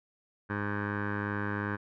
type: tone with low-pass filter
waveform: 15% pulse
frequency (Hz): 102.7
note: G#2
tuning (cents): -19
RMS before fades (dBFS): -33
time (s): 0.49-1.77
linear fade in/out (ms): 20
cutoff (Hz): 1500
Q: 6.9
effects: none